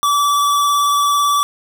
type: tone with vibrato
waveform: square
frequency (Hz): 1154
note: D6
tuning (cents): -31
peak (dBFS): -13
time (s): 0.03-1.43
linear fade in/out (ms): 0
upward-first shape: square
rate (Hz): 18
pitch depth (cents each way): 12
effects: none